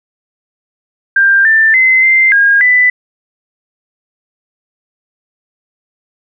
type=tone with pitch steps; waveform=sine; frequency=1589 / 1779 / 2053 / 2084 / 1626 / 1992 Hz; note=G6 / A6 / C7 / C7 / G#6 / B6; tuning=+23 / +19 / -33 / -7 / -37 / +14 cents; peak=-5 dBFS; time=1.16-2.9 s; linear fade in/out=5 ms; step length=290 ms; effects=none